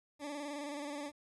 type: tone with vibrato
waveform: 20% pulse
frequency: 290 Hz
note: D4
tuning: 22 cents flat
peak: -35 dBFS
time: 0.19-1.12 s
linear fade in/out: 50 ms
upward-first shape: square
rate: 19 Hz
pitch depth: 43 cents each way
effects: resampled to 24000 Hz + 11-bit